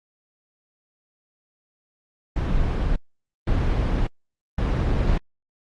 brown noise bursts, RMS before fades -21 dBFS, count 3, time 2.36-5.18 s, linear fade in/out 5 ms, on 600 ms, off 510 ms, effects low-pass 4000 Hz 12 dB/octave + Opus 24 kbps

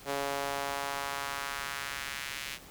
sawtooth tone with high-pass filter sweep, 140 Hz, C#3, 18 cents sharp, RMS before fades -36 dBFS, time 0.05-2.59 s, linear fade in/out 50 ms, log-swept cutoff 490 to 2400 Hz, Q 1.3, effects pink hiss -51 dBFS RMS until 2.7 s

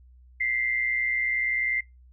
sine tone pair together, 1972.7 / 2093 Hz, B6 / C7, -2 / 0 cents, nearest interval minor second, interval 102 cents, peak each -31 / -24 dBFS, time 0.4-1.81 s, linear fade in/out 10 ms, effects noise-tail reverb RT60 0.2 s tail -23 dB re dry + added 62 Hz sine -50 dBFS peak until 2.12 s

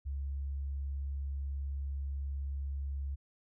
sine tone, 69.3 Hz, C#2, in tune, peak -34 dBFS, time 0.05-3.16 s, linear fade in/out 20 ms, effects none

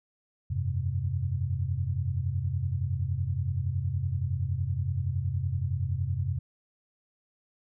sine chord, F suspended second, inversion none, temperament equal, 87.31 / 98 / 130.81 Hz, F2 / G2 / C3, 0 / 0 / 0 cents, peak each -31 dBFS, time 0.5-6.39 s, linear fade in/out 10 ms, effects none

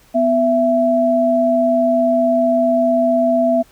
sine tone pair together, 249.5 / 666 Hz, B3 / E5, +18 / +18 cents, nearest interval octave + perfect fourth, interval 1700 cents, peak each -17 / -13 dBFS, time 0.14-3.63 s, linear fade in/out 20 ms, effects pink hiss -51 dBFS RMS until 3.71 s

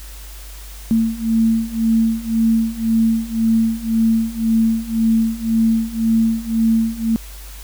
sine beating tone pair, 224 / 225.9 Hz, A3 / A3, +31 / +46 cents, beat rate 1.9 Hz, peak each -18 / -16 dBFS, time 0.91-7.16 s, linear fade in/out 0 ms, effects added 50 Hz sine -33 dBFS peak until 7.63 s + white hiss -40 dBFS RMS until 7.63 s

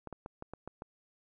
clicks, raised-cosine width 1 ms, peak -28 dBFS, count 7, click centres 0.073 / 0.127 / 0.261 / 0.424 / 0.536 / 0.676 / 0.821 s, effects none

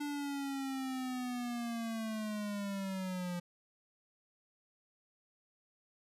square linear sweep, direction down, 292.9 to 174.61 Hz, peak -37 dBFS, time 0-3.4 s, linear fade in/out 10 ms, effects resampled to 32000 Hz

